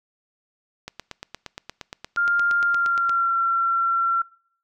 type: click train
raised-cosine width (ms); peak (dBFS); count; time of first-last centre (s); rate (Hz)
0.2; -16; 20; 0.88-3.094; 8.58
type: tone with pitch glide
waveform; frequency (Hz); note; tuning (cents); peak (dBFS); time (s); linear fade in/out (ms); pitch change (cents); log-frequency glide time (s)
sine; 1400 to 1360.1; F6 to F6; +4 to -46; -18; 2.17-4.22; 5; -50; 2.64-3.36
effects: noise-tail reverb RT60 0.6 s tail -25 dB re dry